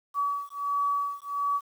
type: beating tone pair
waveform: sine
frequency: 1139 / 1140.4 Hz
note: C#6 / C#6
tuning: +47 / +49 cents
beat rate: 1.4 Hz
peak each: -29 / -29 dBFS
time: 0.14-1.61 s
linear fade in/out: 50 ms
effects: 9-bit